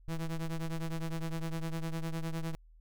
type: ring-modulated tone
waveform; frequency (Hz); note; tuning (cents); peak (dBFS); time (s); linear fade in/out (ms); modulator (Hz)
square; 82.41; E2; 0; -31; 0.08-2.55; 0; 77.5
effects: added 40 Hz sine -55 dBFS peak until 2.8 s